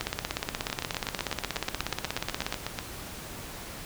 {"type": "two click trains", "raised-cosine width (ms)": 0.2, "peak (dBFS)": [-11, -13], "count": [43, 18], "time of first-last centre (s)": [[0.01, 2.525], [0.7, 2.788]], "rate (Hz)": [16.7, 8.14], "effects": ["pink hiss -41 dBFS RMS until 3.85 s"]}